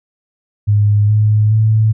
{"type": "tone with pitch steps", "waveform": "sine", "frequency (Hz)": [103.8, 106.6, 109.47], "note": ["G#2", "G#2", "A2"], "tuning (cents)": [0, 46, -8], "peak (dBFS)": -8, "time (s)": [0.67, 1.93], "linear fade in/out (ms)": 20, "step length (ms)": 420, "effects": []}